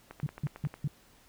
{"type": "click train", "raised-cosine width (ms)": 0.5, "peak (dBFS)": -28, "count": 8, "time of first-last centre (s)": [0.11, 0.741], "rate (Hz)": 11.1}
{"type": "tone bursts", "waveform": "sine", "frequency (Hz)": 145.4, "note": "D3", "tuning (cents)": -17, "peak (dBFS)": -27, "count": 4, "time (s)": [0.23, 0.876], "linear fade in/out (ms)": 2, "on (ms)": 34, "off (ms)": 170}
{"effects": ["pink hiss -61 dBFS RMS until 1.28 s"]}